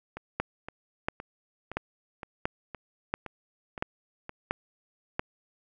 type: two click trains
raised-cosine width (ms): 0.5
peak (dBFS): -12 / -23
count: 8 / 9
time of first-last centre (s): 0.4-5.195 / 0.17-4.294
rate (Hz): 1.46 / 1.94
effects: none